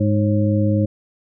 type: harmonic tone with a mistuned harmonic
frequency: 103.83 Hz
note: G#2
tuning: in tune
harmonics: 1 / 2 / 3 / 5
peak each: -17 / -20 / -22 / -24 dBFS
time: 0-0.86 s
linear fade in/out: 10 ms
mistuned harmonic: 5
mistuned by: +67 cents
effects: none